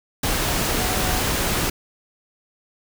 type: tone in noise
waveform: sine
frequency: 738 Hz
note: F#5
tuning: 5 cents flat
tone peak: -31 dBFS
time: 0.78-1.2 s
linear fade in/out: 5 ms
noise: pink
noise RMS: -22 dBFS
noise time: 0.23-1.7 s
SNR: -12 dB
effects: none